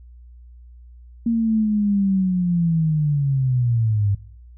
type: linear sweep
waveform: sine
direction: down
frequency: 233.1 to 98 Hz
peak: -16 dBFS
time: 1.26-4.15 s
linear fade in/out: 5 ms
effects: noise-tail reverb RT60 0.6 s tail -22 dB re dry + added 60 Hz sine -41 dBFS peak until 4.57 s